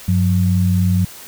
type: tone pair together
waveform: sine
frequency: 95.9 / 180.1 Hz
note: G2 / F#3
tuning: -37 / -46 cents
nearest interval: major seventh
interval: 1091 cents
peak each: -14 / -16 dBFS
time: 0.08-1.05 s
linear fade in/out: 5 ms
effects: white hiss -37 dBFS RMS until 1.27 s

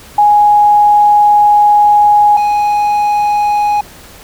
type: tone pair in turn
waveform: sine / triangle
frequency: 830.6 / 830.6 Hz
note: G#5 / G#5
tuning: 0 / 0 cents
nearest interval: unison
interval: 0 cents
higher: neither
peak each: -4 / -7 dBFS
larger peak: first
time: 0.18-2.37 / 2.37-3.81 s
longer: first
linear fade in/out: 5 ms
effects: pink hiss -36 dBFS RMS until 4.23 s

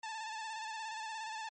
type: tone with vibrato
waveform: sawtooth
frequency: 880 Hz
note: A5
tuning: in tune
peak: -36 dBFS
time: 0.03-1.49 s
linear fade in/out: 5 ms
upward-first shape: square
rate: 17 Hz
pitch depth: 36 cents each way
effects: MP3 32 kbps

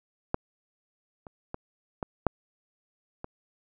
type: clicks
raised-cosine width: 1 ms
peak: -11 / -29 / -20 / -17 / -7 / -22 dBFS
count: 6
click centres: 0.344 / 1.268 / 1.544 / 2.028 / 2.267 / 3.244 s
effects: none

